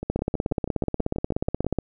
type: two click trains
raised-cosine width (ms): 2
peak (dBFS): -10 / -17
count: 29 / 11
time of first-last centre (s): 0.1-1.787 / 0.03-1.646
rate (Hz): 16.6 / 6.19
effects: none